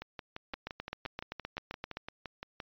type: two click trains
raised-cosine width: 0.3 ms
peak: -21 / -24 dBFS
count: 12 / 16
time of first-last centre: 0.54-1.97 / 0.02-2.602 s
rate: 7.69 / 5.81 Hz
effects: resampled to 11025 Hz